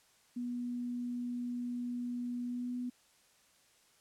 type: tone with pitch glide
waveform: sine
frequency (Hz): 243.5 to 247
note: B3 to B3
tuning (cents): -24 to 0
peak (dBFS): -35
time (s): 0.36-2.9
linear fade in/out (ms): 10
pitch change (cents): +24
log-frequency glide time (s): 2.44-2.76
effects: white hiss -67 dBFS RMS until 4 s + low-pass 10000 Hz 12 dB/octave